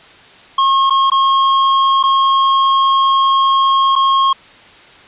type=tone with dropouts; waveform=square; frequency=1081 Hz; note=C#6; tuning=44 cents flat; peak=-10 dBFS; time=0.58-4.33 s; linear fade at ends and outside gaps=5 ms; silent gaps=0.898-0.905 / 1.101-1.117 / 2.029-2.036 / 3.955-3.96 s; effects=white hiss -41 dBFS RMS until 5.07 s + resampled to 8000 Hz